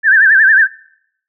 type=tone with vibrato; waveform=sine; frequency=1661.2 Hz; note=G#6; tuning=in tune; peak=-5 dBFS; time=0.03-0.68 s; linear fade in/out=50 ms; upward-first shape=sine; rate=11 Hz; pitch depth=140 cents each way; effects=noise-tail reverb RT60 0.7 s tail -22 dB re dry